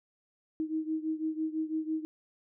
sine beating tone pair, 313.7 / 319.7 Hz, D#4 / D#4, +14 / +47 cents, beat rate 6 Hz, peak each -32 / -35 dBFS, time 0.6-2.05 s, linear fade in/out 0 ms, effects none

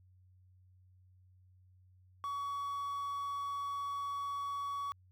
triangle tone with quantisation, 1129 Hz, C#6, 31 cents sharp, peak -34 dBFS, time 2.24-4.92 s, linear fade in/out 0 ms, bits 10, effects added 92 Hz sine -61 dBFS peak until 5.11 s

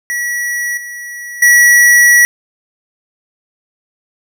square tone with level steps, 1933 Hz, B6, 38 cents flat, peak -16 / -25 / -5 dBFS, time 0.1-2.25 s, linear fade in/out 0 ms, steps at 0.77 / 1.42 s, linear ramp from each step 5 ms, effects none

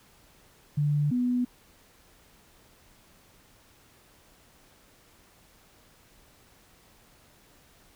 sine tone pair in turn, 146.83 / 246.9 Hz, D3 / B3, 0 / 0 cents, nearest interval major sixth, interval 900 cents, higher second, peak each -22 / -23 dBFS, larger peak first, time 0.77-1.11 / 1.11-1.45 s, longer neither, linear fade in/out 10 ms, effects pink hiss -59 dBFS RMS until 7.95 s

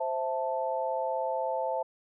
sine chord, A minor, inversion first, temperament equal, 523.3 / 659.3 / 880 Hz, C5 / E5 / A5, 0 / 0 / 0 cents, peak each -32 / -33 / -32 dBFS, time 0-1.83 s, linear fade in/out 10 ms, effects none

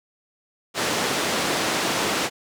pink band-pass noise, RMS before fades -24 dBFS, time 0.74-2.3 s, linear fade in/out 50 ms, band 250 to 7500 Hz, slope 12 dB/octave, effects none

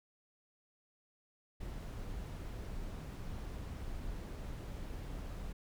brown noise, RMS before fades -43 dBFS, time 1.6-5.53 s, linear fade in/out 10 ms, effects none

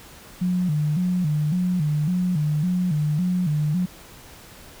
sine tone with vibrato, 164.81 Hz, E3, in tune, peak -19 dBFS, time 0.41-3.86 s, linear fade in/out 10 ms, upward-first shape square, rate 1.8 Hz, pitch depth 160 cents each way, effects pink hiss -45 dBFS RMS until 4.8 s

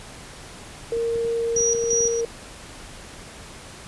sine tone, 463.1 Hz, A#4, 11 cents flat, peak -21 dBFS, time 0.92-2.25 s, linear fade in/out 2 ms
clicks, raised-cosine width 3 ms, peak -25 dBFS, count 10, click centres 0.969 / 1.158 / 1.25 / 1.566 / 1.607 / 1.75 / 1.839 / 1.932 / 2.007 / 2.054 s
sine tone with tremolo, 5790 Hz, F#8, 38 cents flat, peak -19 dBFS, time 1.56-2.21 s, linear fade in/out 5 ms, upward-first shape square, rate 2.9 Hz, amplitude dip 70%
effects pink hiss -41 dBFS RMS until 3.87 s + resampled to 24000 Hz

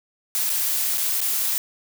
blue noise with dropouts, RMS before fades -23 dBFS, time 0.35-1.58 s, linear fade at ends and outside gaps 0 ms, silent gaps 0.494-0.5 / 0.974-0.979 / 1.205-1.214 s, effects none

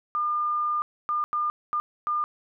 sine tone bursts at uneven times, 1206 Hz, D6, 46 cents sharp, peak -23 dBFS, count 5, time 0.15-0.82 / 1.09-1.24 / 1.33-1.5 / 1.73-1.8 / 2.07-2.24 s, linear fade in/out 0 ms, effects none

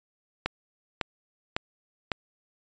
click train, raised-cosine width 0.3 ms, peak -10 dBFS, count 4, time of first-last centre 0.46-2.117 s, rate 1.81 Hz, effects resampled to 16000 Hz

